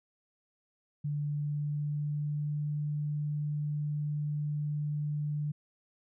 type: tone with pitch glide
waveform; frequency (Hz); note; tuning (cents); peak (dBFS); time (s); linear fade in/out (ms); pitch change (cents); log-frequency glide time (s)
sine; 146.83 to 148.45; D3 to D3; 0 to +19; -30; 1.04-5.52; 10; +19; 1.26-2.7
effects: none